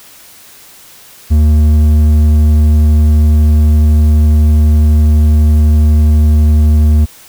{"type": "tone with hard clipping", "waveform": "sine", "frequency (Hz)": 76, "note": "D#2", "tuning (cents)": -40, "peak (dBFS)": -6, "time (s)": [1.3, 7.06], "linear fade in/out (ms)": 20, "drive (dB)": 6, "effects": ["white hiss -38 dBFS RMS until 7.28 s"]}